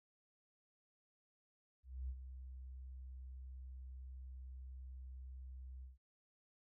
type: tone with ADSR envelope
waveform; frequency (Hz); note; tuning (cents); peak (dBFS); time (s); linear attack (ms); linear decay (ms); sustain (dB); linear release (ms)
sine; 64.4; C2; -27; -39; 1.83-5.98; 260; 57; -9; 150
effects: none